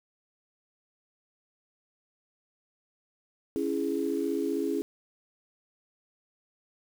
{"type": "chord", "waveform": "sine", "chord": "C# minor", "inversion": "none", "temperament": "just", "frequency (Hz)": [277.2, 332.6, 415.8], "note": ["C#4", "E4", "G#4"], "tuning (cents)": [0, 16, 2], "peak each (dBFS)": -31, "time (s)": [3.56, 4.82], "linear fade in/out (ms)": 0, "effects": ["8-bit"]}